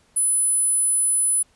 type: tone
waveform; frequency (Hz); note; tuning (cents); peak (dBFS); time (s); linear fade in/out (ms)
sine; 10020; D#9; +11; -16; 0.16-1.43; 10
effects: pink hiss -60 dBFS RMS until 1.55 s + resampled to 24000 Hz